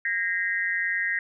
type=tone cluster; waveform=sine; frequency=1615 / 1864 / 2046 Hz; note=G#6 / A#6 / C7; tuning=-49 / -1 / -39 cents; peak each=-30 / -26 / -30 dBFS; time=0.05-1.19 s; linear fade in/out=2 ms; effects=none